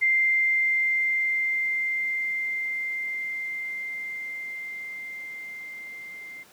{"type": "tone with level ramp", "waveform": "sine", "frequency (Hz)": 2093, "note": "C7", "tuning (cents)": 0, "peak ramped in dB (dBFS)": [-18, -38], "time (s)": [0.01, 6.44], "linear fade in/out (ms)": 20, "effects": ["pink hiss -53 dBFS RMS until 6.52 s", "high-pass 200 Hz 12 dB/octave"]}